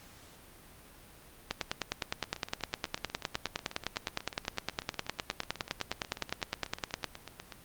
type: two click trains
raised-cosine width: 0.2 ms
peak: -13 / -24 dBFS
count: 55 / 44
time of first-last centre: 1.51-7.043 / 2.24-7.523 s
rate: 9.76 / 8.14 Hz
effects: pink hiss -55 dBFS RMS until 7.64 s + Opus 48 kbps